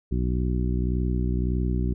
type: harmonic tone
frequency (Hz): 61.74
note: B1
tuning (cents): 0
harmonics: 1 / 2 / 3 / 4 / 5 / 6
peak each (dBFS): -24 / -29 / -30 / -34 / -35 / -36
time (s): 0.11-1.94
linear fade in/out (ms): 10
effects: none